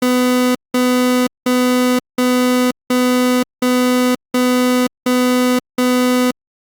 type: tone bursts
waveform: 30% pulse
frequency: 250.2 Hz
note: B3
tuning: 23 cents sharp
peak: -9 dBFS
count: 9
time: 0.02-6.31 s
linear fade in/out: 5 ms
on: 530 ms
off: 190 ms
effects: Opus 48 kbps